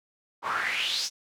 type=noise with band-pass filter sweep; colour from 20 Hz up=pink; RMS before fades=-29 dBFS; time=0.42-1.1 s; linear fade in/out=50 ms; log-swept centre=970 to 5900 Hz; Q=5; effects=none